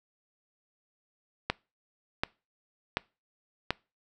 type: click train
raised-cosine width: 0.3 ms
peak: -10 dBFS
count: 4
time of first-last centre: 1.5-3.706 s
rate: 1.36 Hz
effects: noise-tail reverb RT60 0.3 s tail -24 dB re dry